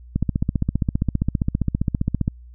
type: click train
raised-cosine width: 5 ms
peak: -7 dBFS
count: 33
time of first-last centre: 0.16-2.279 s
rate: 15.1 Hz
effects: added 60 Hz sine -40 dBFS peak until 2.54 s